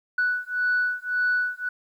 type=beating tone pair; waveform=sine; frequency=1480 / 1481.8 Hz; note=F#6 / F#6; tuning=0 / +2 cents; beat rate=1.8 Hz; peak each=-24 / -24 dBFS; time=0.18-1.69 s; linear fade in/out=5 ms; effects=tanh soft clip ceiling -16 dBFS + 10-bit